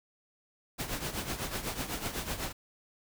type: noise with tremolo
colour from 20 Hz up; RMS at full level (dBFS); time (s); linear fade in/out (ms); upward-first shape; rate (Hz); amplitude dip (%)
pink; -33; 0.78-2.53; 20; triangle; 8; 75
effects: none